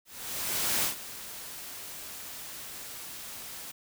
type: noise with ADSR envelope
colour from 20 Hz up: white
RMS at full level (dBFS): -27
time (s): 0.05-3.72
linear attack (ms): 780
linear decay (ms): 120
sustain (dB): -15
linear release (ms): 13
effects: none